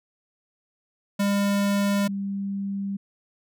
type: tone pair in turn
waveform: square / sine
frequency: 201 / 197.78 Hz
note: G3 / G3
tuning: +44 / +16 cents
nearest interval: unison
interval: 28 cents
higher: first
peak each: -21 / -26 dBFS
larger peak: first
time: 1.19-2.08 / 2.08-2.97 s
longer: neither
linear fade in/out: 10 ms
effects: none